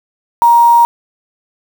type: tone with quantisation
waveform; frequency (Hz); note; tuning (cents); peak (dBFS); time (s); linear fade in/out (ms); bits
sine; 940; A#5; +14; -4; 0.42-0.85; 0; 4
effects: none